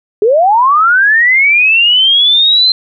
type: linear sweep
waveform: sine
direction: up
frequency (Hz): 397 to 4130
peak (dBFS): -5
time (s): 0.22-2.72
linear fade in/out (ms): 2
effects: none